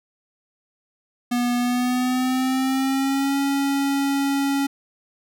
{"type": "tone with pitch glide", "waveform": "square", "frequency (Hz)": [243.1, 277.6], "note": ["B3", "C#4"], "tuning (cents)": [-27, 3], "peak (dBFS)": -20, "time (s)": [1.31, 4.67], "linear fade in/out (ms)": 10, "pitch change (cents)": 230, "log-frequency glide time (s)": [1.57, 3.37], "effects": []}